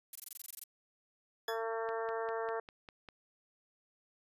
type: noise bursts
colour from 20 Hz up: violet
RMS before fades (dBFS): -42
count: 12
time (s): 0.13-0.638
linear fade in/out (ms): 2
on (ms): 24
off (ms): 20
type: harmonic tone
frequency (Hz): 225.9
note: A3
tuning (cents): +46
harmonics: 2 / 3 / 4 / 5 / 6 / 7 / 8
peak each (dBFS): -37 / -41 / -43 / -45 / -47 / -48 / -49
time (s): 1.48-2.6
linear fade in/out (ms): 5
type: tone with exponential decay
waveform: 20% pulse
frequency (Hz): 1700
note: G#6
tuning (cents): +40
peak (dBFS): -31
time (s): 1.48-1.63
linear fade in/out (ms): 2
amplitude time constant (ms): 31
type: click train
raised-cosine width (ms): 0.3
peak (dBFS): -33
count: 7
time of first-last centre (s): 1.89-3.088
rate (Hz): 5.01
effects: resampled to 32000 Hz